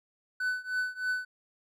triangle tone with tremolo, 1500 Hz, F#6, 23 cents sharp, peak -24 dBFS, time 0.4-1.25 s, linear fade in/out 5 ms, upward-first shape triangle, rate 3.2 Hz, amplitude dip 95%, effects none

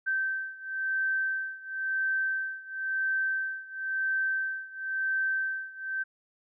sine beating tone pair, 1552 / 1552.97 Hz, G6 / G6, -18 / -17 cents, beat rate 0.97 Hz, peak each -30 / -32 dBFS, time 0.06-6.04 s, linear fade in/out 20 ms, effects none

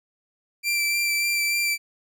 sawtooth tone with vibrato, 2349 Hz, D7, in tune, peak -18 dBFS, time 0.63-1.78 s, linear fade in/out 50 ms, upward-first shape sine, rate 3.4 Hz, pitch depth 15 cents each way, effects none

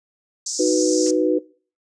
white band-pass noise, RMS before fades -27 dBFS, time 0.46-1.11 s, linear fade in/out 5 ms, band 5200 to 7300 Hz, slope 48 dB/octave
sine chord, B major, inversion first, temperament equal, 311.1 / 370 / 493.9 Hz, D#4 / F#4 / B4, 0 / 0 / 0 cents, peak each -20 dBFS, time 0.59-1.39 s, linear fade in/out 10 ms
white noise with exponential decay, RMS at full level -34 dBFS, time 1.06-1.19 s, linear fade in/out 5 ms, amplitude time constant 28 ms
effects noise-tail reverb RT60 0.4 s tail -21 dB re dry + resampled to 22050 Hz

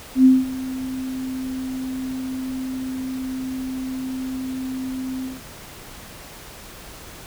sine tone with ADSR envelope, 260 Hz, C4, 11 cents flat, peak -7 dBFS, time 0.15-5.41 s, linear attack 98 ms, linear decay 200 ms, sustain -18 dB, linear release 170 ms, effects pink hiss -40 dBFS RMS until 7.26 s

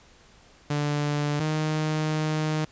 sawtooth tone pair in turn, 146.83 / 154.89 Hz, D3 / D#3, 0 / -8 cents, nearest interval minor second, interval 92 cents, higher second, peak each -20 dBFS, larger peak neither, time 0.7-1.4 / 1.4-2.65 s, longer second, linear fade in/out 5 ms, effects pink hiss -55 dBFS RMS until 2.71 s + resampled to 16000 Hz

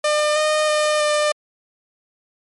sawtooth tone with pitch steps, 601 / 613 / 606 / 599 Hz, D5 / D#5 / D#5 / D5, +40 / -26 / -46 / +34 cents, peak -12 dBFS, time 0.04-1.32 s, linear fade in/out 5 ms, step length 320 ms, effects MP3 48 kbps

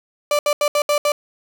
35% pulse tone bursts at uneven times, 587.3 Hz, D5, in tune, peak -13 dBFS, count 6, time 0.31-0.39 / 0.46-0.53 / 0.61-0.68 / 0.75-0.82 / 0.89-0.98 / 1.05-1.12 s, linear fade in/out 2 ms, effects none

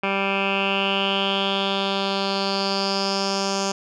10% pulse tone with low-pass filter sweep, 196 Hz, G3, in tune, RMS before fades -23 dBFS, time 0.03-3.72 s, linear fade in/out 5 ms, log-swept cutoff 2300 to 6100 Hz, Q 5.7, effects none

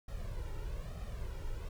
brown noise with flanger, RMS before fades -40 dBFS, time 0.08-1.69 s, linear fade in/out 5 ms, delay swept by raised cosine 1.6 to 2.16 ms, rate 1.1 Hz, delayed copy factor +0.75, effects none

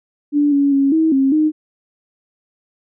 sine tone with pitch steps, 291.3 / 281.8 / 275.6 / 320 / 269.5 / 308.4 Hz, D4 / C#4 / C#4 / D#4 / C#4 / D#4, -14 / +29 / -10 / +49 / -49 / -15 cents, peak -11 dBFS, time 0.32-1.52 s, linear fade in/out 50 ms, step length 200 ms, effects none

